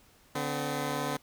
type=tone pair together; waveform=10% pulse; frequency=145.42 / 254.8 Hz; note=D3 / C4; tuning=-17 / -46 cents; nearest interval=minor seventh; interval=971 cents; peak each=-25 / -25 dBFS; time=0.35-1.17 s; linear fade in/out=5 ms; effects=pink hiss -61 dBFS RMS until 1.22 s